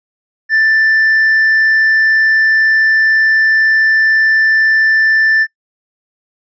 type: tone with hard clipping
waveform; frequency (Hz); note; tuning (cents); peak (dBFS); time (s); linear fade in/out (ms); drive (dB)
triangle; 1769; A6; +9; -7; 0.49-5.47; 50; 1
effects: noise-tail reverb RT60 0.1 s tail -22 dB re dry + resampled to 16000 Hz